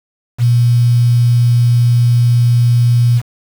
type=tone with quantisation; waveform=sine; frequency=120.2 Hz; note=B2; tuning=46 cents flat; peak=-7 dBFS; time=0.38-3.22 s; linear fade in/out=50 ms; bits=5; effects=none